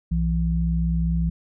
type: tone pair together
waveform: sine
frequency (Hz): 61.74 / 166.84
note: B1 / E3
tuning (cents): 0 / +21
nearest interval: octave + perfect fourth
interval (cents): 1721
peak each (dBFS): -22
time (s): 0.11-1.3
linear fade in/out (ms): 10
effects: none